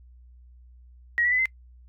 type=tone with pitch steps; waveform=sine; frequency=1898 / 1951.4 / 2006 / 2063 Hz; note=A#6 / B6 / B6 / C7; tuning=+31 / -21 / +26 / -25 cents; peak=-20 dBFS; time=1.18-1.456 s; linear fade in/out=0 ms; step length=69 ms; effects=noise-tail reverb RT60 0.1 s tail -24 dB re dry + added 61 Hz sine -48 dBFS peak until 1.88 s